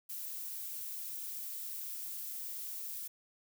violet noise, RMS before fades -42 dBFS, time 0.09-3.08 s, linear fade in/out 10 ms, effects none

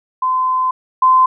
sine tone pair in turn, 1027 / 1031.5 Hz, C6 / C6, -33 / -25 cents, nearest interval unison, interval 8 cents, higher second, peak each -13 / -7 dBFS, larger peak second, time 0.22-0.71 / 1.02-1.26 s, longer first, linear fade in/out 5 ms, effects none

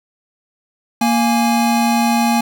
square tone pair together, 233.1 / 830.6 Hz, A#3 / G#5, 0 / 0 cents, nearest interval octave + minor seventh, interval 2200 cents, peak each -15 / -18 dBFS, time 1.01-2.41 s, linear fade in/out 5 ms, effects none

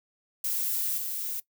violet noise with level steps, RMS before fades -29 / -33 dBFS, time 0.44-1.4 s, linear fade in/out 5 ms, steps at 0.97 s, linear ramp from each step 10 ms, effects noise-tail reverb RT60 0.1 s tail -19 dB re dry

